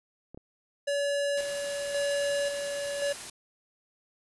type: clicks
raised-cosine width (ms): 2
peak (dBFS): -31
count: 2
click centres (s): 0.346 / 0.375
type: tone with tremolo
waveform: square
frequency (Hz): 569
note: C#5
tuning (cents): +45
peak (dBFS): -27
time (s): 0.87-3.13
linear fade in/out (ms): 10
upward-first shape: square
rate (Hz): 0.93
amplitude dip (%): 45
type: noise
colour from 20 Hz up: white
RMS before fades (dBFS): -40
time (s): 1.37-3.3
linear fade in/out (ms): 5
effects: resampled to 24000 Hz